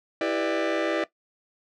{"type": "chord", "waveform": "sawtooth", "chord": "E minor seventh", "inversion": "none", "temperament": "just", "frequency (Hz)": [329.6, 395.6, 494.4, 593.3], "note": ["E4", "G4", "B4", "D5"], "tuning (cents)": [0, 16, 2, 18], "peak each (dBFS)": [-23, -28, -27, -23], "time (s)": [0.21, 1.04], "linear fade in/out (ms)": 2, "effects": ["noise-tail reverb RT60 0.1 s tail -17 dB re dry", "low-pass 3000 Hz 12 dB/octave"]}